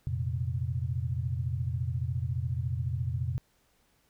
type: chord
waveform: sine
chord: F suspended fourth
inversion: none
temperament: equal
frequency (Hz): 87.31 / 116.54 / 130.81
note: F2 / Bb2 / C3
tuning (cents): 0 / 0 / 0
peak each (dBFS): -33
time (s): 0.07-3.38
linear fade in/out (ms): 0
effects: pink hiss -69 dBFS RMS until 4.09 s